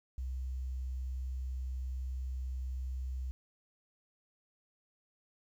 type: tone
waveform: sine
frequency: 64.2 Hz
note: C2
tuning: 32 cents flat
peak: -35 dBFS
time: 0.18-3.31 s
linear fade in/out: 0 ms
effects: 11-bit